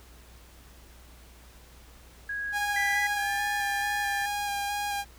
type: tone with pitch glide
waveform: sine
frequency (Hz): 1652 to 1750.2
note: G#6 to A6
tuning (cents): -10 to -10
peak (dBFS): -30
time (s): 2.29-4.26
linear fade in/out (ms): 5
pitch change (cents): +100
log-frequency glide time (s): 3.16-3.33
type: tone with vibrato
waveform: sawtooth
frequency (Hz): 813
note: G#5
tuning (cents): -37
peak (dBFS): -25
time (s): 2.52-5.05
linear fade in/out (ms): 50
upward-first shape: square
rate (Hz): 2.3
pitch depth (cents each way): 13
type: tone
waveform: triangle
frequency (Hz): 1975.5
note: B6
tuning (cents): 0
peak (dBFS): -25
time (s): 2.76-3.07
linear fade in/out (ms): 5
effects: added 60 Hz sine -51 dBFS peak until 5.18 s + pink hiss -55 dBFS RMS until 5.18 s